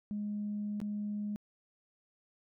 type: tone with dropouts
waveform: sine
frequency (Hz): 207.7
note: G#3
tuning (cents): 0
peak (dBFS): -33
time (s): 0.11-1.36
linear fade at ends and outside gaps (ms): 0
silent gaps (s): 0.802-0.815
effects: tanh soft clip ceiling -29 dBFS